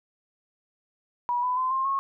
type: tone with pitch steps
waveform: sine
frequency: 970 / 999 / 1028.9 / 1059.6 / 1091.3 Hz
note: B5 / B5 / C6 / C6 / C#6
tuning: -31 / +20 / -29 / +22 / -27 cents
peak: -23 dBFS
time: 1.29-1.99 s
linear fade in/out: 0 ms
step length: 140 ms
effects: none